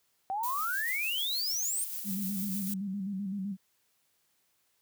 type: exponential sweep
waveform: sine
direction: up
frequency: 751 to 9110 Hz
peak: -30 dBFS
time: 0.3-1.84 s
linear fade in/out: 0 ms
type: noise with tremolo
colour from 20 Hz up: violet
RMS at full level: -37 dBFS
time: 0.43-2.74 s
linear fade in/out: 5 ms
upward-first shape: square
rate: 6.7 Hz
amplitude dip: 25%
type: tone with vibrato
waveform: sine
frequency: 196 Hz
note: G3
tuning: in tune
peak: -32 dBFS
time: 2.04-3.57 s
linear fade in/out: 50 ms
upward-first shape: square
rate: 7.8 Hz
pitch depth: 63 cents each way
effects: white hiss -73 dBFS RMS until 4.81 s + high-pass 60 Hz 12 dB/octave